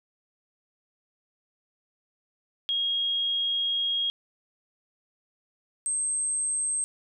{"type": "tone pair in turn", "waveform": "sine", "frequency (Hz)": [3272, 8350], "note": ["G#7", "C9"], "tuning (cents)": [-26, -5], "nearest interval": "octave + major third", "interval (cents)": 1621, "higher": "second", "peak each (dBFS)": [-24, -25], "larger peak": "first", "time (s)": [[2.69, 4.1], [5.86, 6.84]], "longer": "first", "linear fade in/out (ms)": 0, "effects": []}